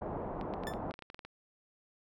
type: low-pass noise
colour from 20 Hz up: white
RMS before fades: -39 dBFS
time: 0.01-0.92 s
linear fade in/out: 10 ms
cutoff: 870 Hz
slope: 24 dB/octave
type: clicks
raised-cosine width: 0.3 ms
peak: -30 dBFS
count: 12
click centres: 0.412 / 0.538 / 0.636 / 0.737 / 0.91 / 0.94 / 0.991 / 1.023 / 1.101 / 1.145 / 1.192 / 1.25 s
type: tone with exponential decay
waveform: sawtooth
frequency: 1760 Hz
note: A6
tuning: in tune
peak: -34 dBFS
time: 0.67-0.79 s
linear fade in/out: 0 ms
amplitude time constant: 24 ms
effects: none